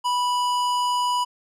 sine tone with hard clipping, 984 Hz, B5, 7 cents flat, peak -22 dBFS, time 0.04-1.25 s, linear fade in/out 20 ms, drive 15 dB, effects none

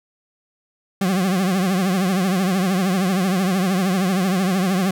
40% pulse tone with vibrato, 187.2 Hz, F#3, 20 cents sharp, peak -16 dBFS, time 1.01-4.91 s, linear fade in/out 5 ms, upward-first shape triangle, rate 13 Hz, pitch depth 130 cents each way, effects none

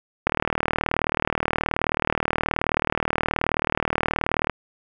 click train, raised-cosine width 0.5 ms, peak -5 dBFS, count 165, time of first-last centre 0.27-4.497 s, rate 38.8 Hz, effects none

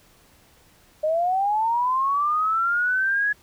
sine linear sweep, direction up, 605 to 1690 Hz, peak -19 dBFS, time 1.03-3.33 s, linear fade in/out 10 ms, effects pink hiss -56 dBFS RMS until 3.42 s

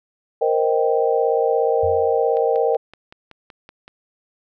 sine chord, C minor seventh, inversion third, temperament equal, 466.2 / 523.3 / 622.3 / 784 Hz, Bb4 / C5 / Eb5 / G5, 0 / 0 / 0 / 0 cents, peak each -18 / -22 / -23 / -23 dBFS, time 0.41-2.77 s, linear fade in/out 10 ms
sine tone with exponential decay, 87.31 Hz, F2, in tune, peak -24 dBFS, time 1.83-2.29 s, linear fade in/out 5 ms, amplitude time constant 100 ms
click train, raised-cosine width 0.3 ms, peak -25 dBFS, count 9, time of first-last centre 2.37-3.879 s, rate 5.3 Hz
effects none

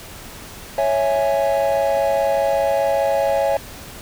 triangle chord, C# minor, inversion none, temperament equal, 554.4 / 659.3 / 830.6 Hz, C#5 / E5 / G#5, 0 / 0 / 0 cents, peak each -16 / -18 / -20 dBFS, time 0.78-3.57 s, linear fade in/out 2 ms, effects tanh soft clip ceiling -7 dBFS + pink hiss -37 dBFS RMS until 4.01 s

